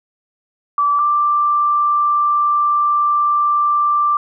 sine tone pair in turn, 1158 / 1178.2 Hz, D6 / D6, -25 / +5 cents, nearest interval unison, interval 30 cents, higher second, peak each -12 dBFS, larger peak neither, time 0.78-0.99 / 0.99-4.17 s, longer second, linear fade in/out 2 ms, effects none

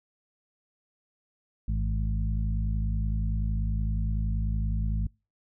harmonic tone with a mistuned harmonic, 53.4 Hz, G#1, 49 cents sharp, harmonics 1 / 2 / 3 / 4, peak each -26 / -32 / -36 / -38 dBFS, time 1.68-5.07 s, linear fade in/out 5 ms, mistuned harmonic 2, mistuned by -46 cents, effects noise-tail reverb RT60 0.3 s tail -26 dB re dry

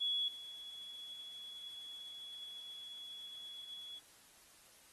sine tone with level steps, 3373 Hz, G#7, 26 cents sharp, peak -33 / -47 dBFS, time 0-4 s, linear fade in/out 20 ms, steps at 0.28 s, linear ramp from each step 2 ms, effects white hiss -63 dBFS RMS until 4.92 s + AAC 32 kbps

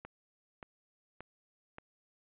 click train, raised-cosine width 0.5 ms, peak -30 dBFS, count 4, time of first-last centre 0.05-1.784 s, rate 1.73 Hz, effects resampled to 8000 Hz

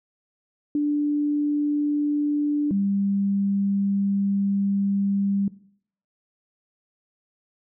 sine tone pair in turn, 293.7 / 198.54 Hz, D4 / G3, 0 / +22 cents, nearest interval perfect fifth, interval 678 cents, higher first, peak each -19 / -20 dBFS, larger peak first, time 0.75-2.71 / 2.71-5.48 s, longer second, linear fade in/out 2 ms, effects noise-tail reverb RT60 0.6 s tail -18 dB re dry

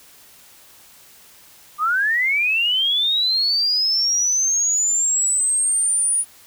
sine linear sweep, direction up, 1174.7 to 9720 Hz, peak -16 dBFS, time 1.78-6.25 s, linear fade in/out 50 ms, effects white hiss -48 dBFS RMS until 6.46 s

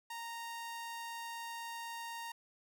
sawtooth tone, 928 Hz, A#5, 8 cents flat, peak -38 dBFS, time 0.1-2.32 s, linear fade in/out 5 ms, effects none

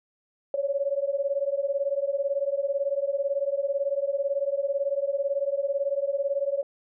sine beating tone pair, 550 / 568 Hz, C#5 / C#5, -14 / +42 cents, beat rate 18 Hz, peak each -27 dBFS, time 0.54-6.63 s, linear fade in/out 2 ms, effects none

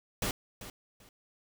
pink noise with echo, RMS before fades -32 dBFS, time 0.22-0.31 s, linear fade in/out 2 ms, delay 390 ms, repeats 2, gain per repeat -13 dB, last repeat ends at 1.09 s, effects none

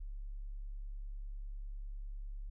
sine tone, 35 Hz, C#1, 18 cents sharp, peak -40 dBFS, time 0-2.5 s, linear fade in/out 10 ms, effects none

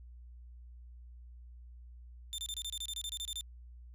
sawtooth tone bursts, 3575 Hz, A7, 27 cents sharp, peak -34 dBFS, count 14, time 2.33-3.409 s, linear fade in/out 0 ms, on 52 ms, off 27 ms, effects added 60 Hz sine -49 dBFS peak until 3.94 s + resampled to 32000 Hz

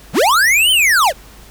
square linear two-way sweep, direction up then down, 105.7 to 3136 to 455.5 Hz, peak -10 dBFS, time 0.13-1.13 s, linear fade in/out 50 ms, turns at 0.71 s, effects added 50 Hz sine -40 dBFS peak until 1.5 s + pink hiss -42 dBFS RMS until 1.5 s

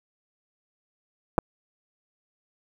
clicks, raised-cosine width 1 ms, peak -7 dBFS, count 2, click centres 1.381 / 1.387 s, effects 7-bit

